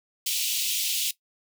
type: high-pass noise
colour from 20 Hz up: pink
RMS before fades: -27 dBFS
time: 0.26-1.11 s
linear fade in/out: 5 ms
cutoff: 2600 Hz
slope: 48 dB/octave
effects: noise-tail reverb RT60 0.1 s tail -17 dB re dry